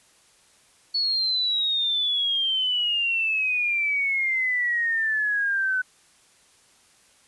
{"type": "exponential sweep", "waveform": "sine", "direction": "down", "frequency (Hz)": [4423, 1500], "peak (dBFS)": -21, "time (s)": [0.94, 5.82], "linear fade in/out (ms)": 10, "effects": ["white hiss -58 dBFS RMS until 7.27 s", "resampled to 24000 Hz"]}